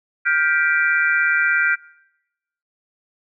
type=chord; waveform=sine; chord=G dominant seventh; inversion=third; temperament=just; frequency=1411.2 / 1568 / 1960 / 2352 Hz; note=F6 / G6 / B6 / D7; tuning=+18 / 0 / -14 / +2 cents; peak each=-19 / -19 / -23 / -24 dBFS; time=0.25-1.76 s; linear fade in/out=20 ms; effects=noise-tail reverb RT60 0.9 s tail -23 dB re dry